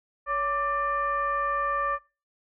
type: tone with frequency modulation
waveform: sine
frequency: 1174.7 Hz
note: D6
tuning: in tune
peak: -24 dBFS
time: 0.26-1.99 s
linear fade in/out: 50 ms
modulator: 612 Hz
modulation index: 0.81
effects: noise-tail reverb RT60 0.3 s tail -21 dB re dry